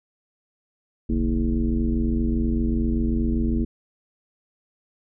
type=tone with frequency modulation; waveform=sine; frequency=144.2 Hz; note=D3; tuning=31 cents flat; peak=-19 dBFS; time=1.09-3.65 s; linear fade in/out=10 ms; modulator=87.8 Hz; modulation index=2; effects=none